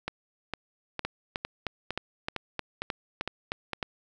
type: two click trains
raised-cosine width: 0.3 ms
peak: -15 / -14 dBFS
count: 9 / 10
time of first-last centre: 0.08-3.733 / 1.05-3.828 s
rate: 2.19 / 3.24 Hz
effects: none